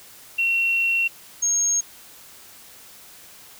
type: tone pair in turn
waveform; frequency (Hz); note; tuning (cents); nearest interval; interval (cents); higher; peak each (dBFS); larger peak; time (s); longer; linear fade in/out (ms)
sine; 2727 / 6525; F7 / G#8; -42 / -32; octave + minor third; 1510; second; -18; neither; 0.38-1.08 / 1.42-1.81; first; 10
effects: white hiss -46 dBFS RMS until 3.59 s